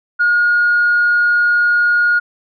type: tone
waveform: sine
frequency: 1434 Hz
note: F6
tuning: 45 cents sharp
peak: -9 dBFS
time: 0.19-2.2 s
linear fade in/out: 20 ms
effects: tanh soft clip ceiling -6 dBFS